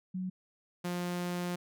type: tone pair in turn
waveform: sine / sawtooth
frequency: 185 / 176.81 Hz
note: F#3 / F3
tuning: 0 / +22 cents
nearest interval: minor second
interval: 78 cents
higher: first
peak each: -33 / -29 dBFS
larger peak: second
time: 0.14-0.3 / 0.84-1.56 s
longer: second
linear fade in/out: 10 ms
effects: none